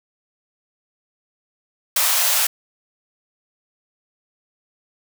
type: high-pass noise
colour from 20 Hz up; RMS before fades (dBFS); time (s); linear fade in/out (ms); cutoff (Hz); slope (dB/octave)
white; -18; 1.96-2.47; 5; 570; 48
effects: none